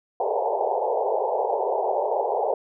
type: band-pass noise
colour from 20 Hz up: pink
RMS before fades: -24 dBFS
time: 0.2-2.54 s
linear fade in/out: 2 ms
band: 400 to 920 Hz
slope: 96 dB/octave
effects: none